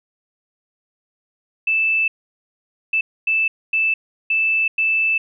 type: tone bursts at uneven times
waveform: sine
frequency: 2637 Hz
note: E7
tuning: in tune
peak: -15 dBFS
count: 6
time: 1.67-2.08 / 2.93-3.01 / 3.27-3.48 / 3.73-3.94 / 4.3-4.68 / 4.78-5.18 s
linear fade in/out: 5 ms
effects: none